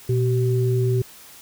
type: tone pair together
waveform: sine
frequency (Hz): 120.6 / 382.2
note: B2 / G4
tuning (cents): -41 / -44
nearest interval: octave + minor sixth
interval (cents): 1997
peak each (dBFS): -18 / -23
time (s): 0.09-1.02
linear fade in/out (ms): 5
effects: white hiss -45 dBFS RMS until 1.41 s